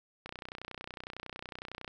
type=click train; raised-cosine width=0.3 ms; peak=-25 dBFS; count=51; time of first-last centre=0.26-1.878 s; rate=30.9 Hz; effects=none